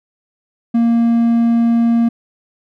triangle tone, 232.7 Hz, A#3, 3 cents flat, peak -8 dBFS, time 0.74-2.09 s, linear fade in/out 10 ms, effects none

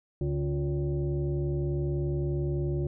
sine tone with frequency modulation, 142.3 Hz, C#3, 46 cents sharp, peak -26 dBFS, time 0.21-2.87 s, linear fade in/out 2 ms, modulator 213 Hz, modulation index 1.1, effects none

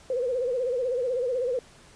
sine tone with vibrato, 500 Hz, B4, 21 cents sharp, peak -24 dBFS, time 0.1-1.59 s, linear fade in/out 2 ms, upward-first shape sine, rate 16 Hz, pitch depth 98 cents each way, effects pink hiss -53 dBFS RMS until 1.95 s + resampled to 22050 Hz

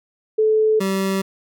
sine / 25% pulse tone pair in turn, 434.6 / 193.03 Hz, A4 / G3, -21 / -26 cents, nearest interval octave + major second, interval 1405 cents, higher first, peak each -13 / -15 dBFS, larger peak first, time 0.38-0.8 / 0.8-1.22 s, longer neither, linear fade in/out 10 ms, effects none

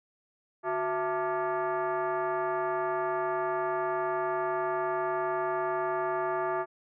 sine tone with frequency modulation, 146.83 Hz, D3, in tune, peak -27 dBFS, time 0.63-6.66 s, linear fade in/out 50 ms, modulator 516 Hz, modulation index 2.3, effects none

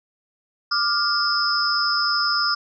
sine tone cluster, 1187 / 1405 / 4993 / 5250 Hz, D6 / F6 / D#8 / E8, +18 / +10 / +5 / -8 cents, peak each -24 dBFS, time 0.71-2.55 s, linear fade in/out 10 ms, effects none

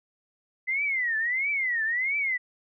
sine tone with vibrato, 2015 Hz, B6, 34 cents sharp, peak -24 dBFS, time 0.67-2.38 s, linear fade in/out 20 ms, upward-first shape triangle, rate 1.5 Hz, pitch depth 260 cents each way, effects none

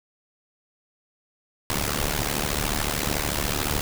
pink noise with amplitude modulation, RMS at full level -22 dBFS, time 1.7-3.81 s, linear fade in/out 0 ms, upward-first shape sine, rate 73.7 Hz, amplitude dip 90%, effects none

